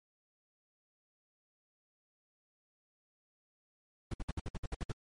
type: noise bursts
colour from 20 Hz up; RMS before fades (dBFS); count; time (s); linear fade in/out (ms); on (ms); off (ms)
brown; -36; 10; 4.11-4.921; 5; 28; 59
effects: MP3 48 kbps